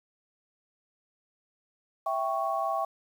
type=chord; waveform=sine; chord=C# diminished; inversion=first; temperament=equal; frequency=659.3 / 784 / 1108.7 Hz; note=E5 / G5 / C#6; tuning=0 / 0 / 0 cents; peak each=-31 dBFS; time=2.06-2.85 s; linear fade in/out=5 ms; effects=9-bit